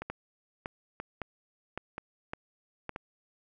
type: two click trains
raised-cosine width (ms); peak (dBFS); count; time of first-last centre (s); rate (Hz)
0.5; -22 / -20; 4 / 6; 0.02-2.961 / 0.1-2.893; 1.02 / 1.79
effects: none